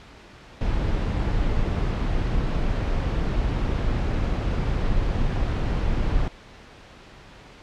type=noise; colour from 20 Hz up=brown; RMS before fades=-23 dBFS; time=0.61-6.28 s; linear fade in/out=2 ms; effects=pink hiss -46 dBFS RMS until 7.62 s + low-pass 4000 Hz 12 dB/octave